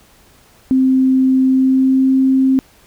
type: tone with pitch glide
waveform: sine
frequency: 261.6 to 264.5 Hz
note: C4 to C4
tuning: 0 to +19 cents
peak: -9 dBFS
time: 0.71-2.59 s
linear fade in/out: 0 ms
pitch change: +19 cents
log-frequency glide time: 1.45-2.13 s
effects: pink hiss -49 dBFS RMS until 2.86 s